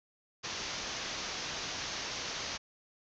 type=low-pass noise; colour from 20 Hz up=white; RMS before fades=-39 dBFS; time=0.43-2.58 s; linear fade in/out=20 ms; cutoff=6500 Hz; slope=96 dB/octave; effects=none